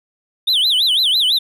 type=tone with vibrato; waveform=triangle; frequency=3475 Hz; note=A7; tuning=22 cents flat; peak=-11 dBFS; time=0.47-1.39 s; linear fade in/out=10 ms; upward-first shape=sine; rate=6 Hz; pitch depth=280 cents each way; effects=none